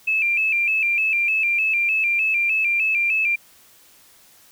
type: tone with vibrato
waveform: sine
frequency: 2489 Hz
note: D#7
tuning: in tune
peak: -17 dBFS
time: 0.07-3.36 s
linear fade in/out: 10 ms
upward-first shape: square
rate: 3.3 Hz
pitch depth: 78 cents each way
effects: white hiss -52 dBFS RMS until 4.51 s